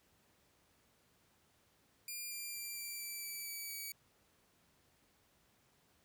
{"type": "tone with pitch steps", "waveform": "5% pulse", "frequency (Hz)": [2400, 2382, 2364, 2347, 2329, 2312, 2294, 2277], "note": ["D7", "D7", "D7", "D7", "D7", "D7", "D7", "C#7"], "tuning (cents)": [37, 24, 11, -2, -15, -28, -41, 46], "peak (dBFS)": -33, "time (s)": [2.08, 3.92], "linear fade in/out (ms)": 2, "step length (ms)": 230, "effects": ["pink hiss -72 dBFS RMS until 6.04 s", "high-pass 60 Hz 12 dB/octave"]}